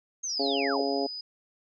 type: linear sweep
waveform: sine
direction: down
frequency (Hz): 6510 to 293.7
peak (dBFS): -30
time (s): 0.23-0.82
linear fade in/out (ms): 10
type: tone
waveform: sine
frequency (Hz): 4978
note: D#8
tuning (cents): 0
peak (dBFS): -35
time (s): 0.29-1.21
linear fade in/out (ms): 5
type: harmonic tone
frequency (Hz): 138.59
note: C#3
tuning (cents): 0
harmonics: 2 / 3 / 4 / 5 / 6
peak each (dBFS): -31 / -30 / -34 / -32 / -39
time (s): 0.39-1.07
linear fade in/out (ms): 10
effects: none